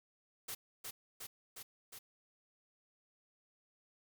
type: noise with echo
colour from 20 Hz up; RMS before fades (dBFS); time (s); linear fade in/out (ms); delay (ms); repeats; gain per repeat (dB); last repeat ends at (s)
white; -43; 0.48-0.55; 10; 360; 4; -2; 1.99
effects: none